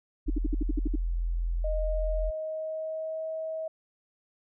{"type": "tone", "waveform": "sine", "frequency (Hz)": 42.42, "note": "F1", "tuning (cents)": -50, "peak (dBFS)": -26, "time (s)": [0.26, 2.31], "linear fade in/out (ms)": 20}
{"type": "tone bursts", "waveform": "sine", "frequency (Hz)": 297.1, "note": "D4", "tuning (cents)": 20, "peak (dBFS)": -26, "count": 9, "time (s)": [0.28, 0.957], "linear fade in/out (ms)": 5, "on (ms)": 21, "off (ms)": 61}
{"type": "tone with pitch glide", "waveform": "sine", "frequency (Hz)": [620, 638.9], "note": ["D#5", "D#5"], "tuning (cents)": [-6, 46], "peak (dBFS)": -31, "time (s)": [1.64, 3.68], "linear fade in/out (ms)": 5, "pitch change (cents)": 52, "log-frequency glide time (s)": [1.76, 3.27]}
{"effects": []}